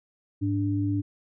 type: tone pair together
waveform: sine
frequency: 103.34 / 292.3 Hz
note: G#2 / D4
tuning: -8 / -8 cents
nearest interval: octave + tritone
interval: 1800 cents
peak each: -26 dBFS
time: 0.41-1.02 s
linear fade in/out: 20 ms
effects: none